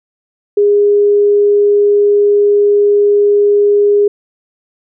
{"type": "tone", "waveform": "sine", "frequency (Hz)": 410, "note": "G#4", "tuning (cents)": -22, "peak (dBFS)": -6, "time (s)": [0.57, 4.08], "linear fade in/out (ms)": 5, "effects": []}